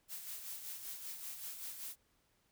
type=noise with tremolo; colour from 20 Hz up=blue; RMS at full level=-44 dBFS; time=0.08-1.96 s; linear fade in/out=50 ms; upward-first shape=sine; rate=5.2 Hz; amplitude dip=50%; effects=pink hiss -75 dBFS RMS until 2.51 s